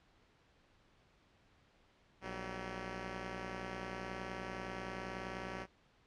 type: tone pair together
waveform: 5% pulse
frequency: 59.85 / 190 Hz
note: A#1 / F#3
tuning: +46 / +46 cents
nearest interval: octave + minor sixth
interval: 2000 cents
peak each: -34 / -32 dBFS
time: 2.21-5.67 s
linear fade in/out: 50 ms
effects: pink hiss -69 dBFS RMS until 6.06 s + low-pass 4000 Hz 12 dB/octave